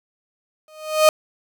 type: tone with exponential growth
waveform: 35% pulse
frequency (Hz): 620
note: D#5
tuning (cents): -6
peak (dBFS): -6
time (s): 0.68-1.09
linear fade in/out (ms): 1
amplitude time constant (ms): 87
effects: none